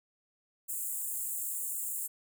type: high-pass noise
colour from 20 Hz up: pink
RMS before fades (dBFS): -36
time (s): 0.68-2.08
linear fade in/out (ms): 20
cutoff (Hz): 7200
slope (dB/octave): 96
effects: none